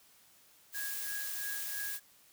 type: noise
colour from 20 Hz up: blue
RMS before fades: -39 dBFS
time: 0.72-2 s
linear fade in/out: 50 ms
type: tone with tremolo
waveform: sine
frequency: 1652 Hz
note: G#6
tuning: 10 cents flat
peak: -39 dBFS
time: 0.74-2 s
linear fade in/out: 10 ms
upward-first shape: sine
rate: 3 Hz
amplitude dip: 80%
effects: white hiss -63 dBFS RMS until 2.32 s